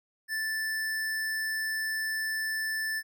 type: tone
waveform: square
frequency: 1760 Hz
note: A6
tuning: in tune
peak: -30 dBFS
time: 0.28-3.03 s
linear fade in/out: 50 ms
effects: none